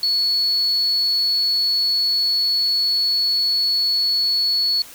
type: tone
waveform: sine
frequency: 4400 Hz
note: C#8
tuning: 14 cents flat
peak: -15 dBFS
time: 0.03-4.82 s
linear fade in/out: 2 ms
effects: tanh soft clip ceiling -12 dBFS + white hiss -41 dBFS RMS until 4.94 s